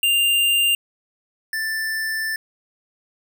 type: tone pair in turn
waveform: square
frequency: 2794 / 1768.1 Hz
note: F7 / A6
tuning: 0 / +8 cents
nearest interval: minor sixth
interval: 792 cents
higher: first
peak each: -16 / -23 dBFS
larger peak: first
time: 0.03-0.75 / 1.53-2.36 s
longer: second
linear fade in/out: 2 ms
effects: none